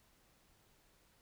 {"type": "silence", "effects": ["pink hiss -70 dBFS RMS until 1.21 s"]}